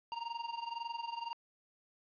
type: tone with amplitude modulation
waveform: square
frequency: 932 Hz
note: A#5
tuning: 1 cent flat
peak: -36 dBFS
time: 0.12-1.33 s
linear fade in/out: 0 ms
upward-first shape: sine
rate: 21.9 Hz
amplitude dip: 80%
effects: resampled to 11025 Hz + 11-bit